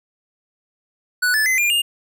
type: tone with pitch steps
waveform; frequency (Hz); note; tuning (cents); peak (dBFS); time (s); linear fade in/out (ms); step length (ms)
square; 1480 / 1739.8 / 2045 / 2404 / 2826; F#6 / A6 / C7 / D7 / F7; 0 / -20 / -40 / +40 / +20; -16; 1.22-1.82; 10; 120
effects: none